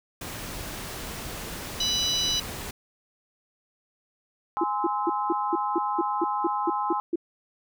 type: noise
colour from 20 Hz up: pink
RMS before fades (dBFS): -36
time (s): 0.21-2.71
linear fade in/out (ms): 5
type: harmonic tone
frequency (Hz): 987.8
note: B5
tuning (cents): 0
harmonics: 3 / 4 / 5 / 6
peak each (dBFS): -29 / -26 / -34 / -31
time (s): 1.8-2.4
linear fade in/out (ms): 5
type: chord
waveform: sine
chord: Ab augmented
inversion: none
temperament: just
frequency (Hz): 830.6 / 1038.3 / 1297.8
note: Ab5 / C6 / E6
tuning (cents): 0 / -14 / -27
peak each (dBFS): -28 / -28 / -33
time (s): 4.57-7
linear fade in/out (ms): 0
type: tone bursts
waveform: sine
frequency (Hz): 339.1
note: E4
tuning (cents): +49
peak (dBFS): -21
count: 12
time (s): 4.61-7.158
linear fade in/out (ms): 5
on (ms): 29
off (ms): 200
effects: none